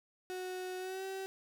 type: tone with pitch glide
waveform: 35% pulse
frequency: 368.4 to 383.8 Hz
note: F#4 to G4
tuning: -7 to -37 cents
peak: -37 dBFS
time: 0.3-1.26 s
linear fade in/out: 0 ms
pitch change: +70 cents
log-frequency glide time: 0.78-1.04 s
effects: none